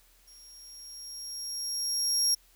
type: tone with level ramp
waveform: 30% pulse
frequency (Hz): 5588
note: F8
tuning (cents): 0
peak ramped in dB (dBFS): -48 to -18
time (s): 0.27-2.35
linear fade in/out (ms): 10
effects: added 41 Hz sine -63 dBFS peak until 2.55 s + white hiss -63 dBFS RMS until 2.55 s